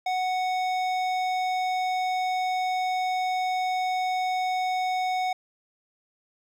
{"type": "tone with hard clipping", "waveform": "sine", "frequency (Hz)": 740, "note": "F#5", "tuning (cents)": 0, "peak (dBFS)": -26, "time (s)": [0.06, 5.33], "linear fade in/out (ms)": 5, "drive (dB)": 13, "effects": []}